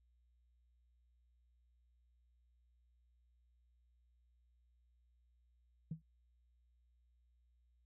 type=tone with exponential decay; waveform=sine; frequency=160.4 Hz; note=E3; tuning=47 cents flat; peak=-35 dBFS; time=5.91-6.02 s; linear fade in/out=5 ms; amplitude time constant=23 ms; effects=tanh soft clip ceiling -34 dBFS + added 60 Hz sine -70 dBFS peak until 7.85 s